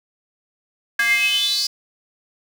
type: tone with high-pass filter sweep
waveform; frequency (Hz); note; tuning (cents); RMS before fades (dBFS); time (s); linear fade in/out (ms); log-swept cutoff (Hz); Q
square; 233.1; A#3; 0; -19; 0.99-1.67; 5; 1700 to 5000; 9.5
effects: none